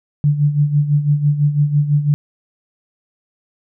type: tone with tremolo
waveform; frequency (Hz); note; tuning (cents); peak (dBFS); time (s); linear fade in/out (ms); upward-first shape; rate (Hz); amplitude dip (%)
sine; 146.5; D3; -4; -9; 0.24-2.14; 0; sine; 6; 70
effects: none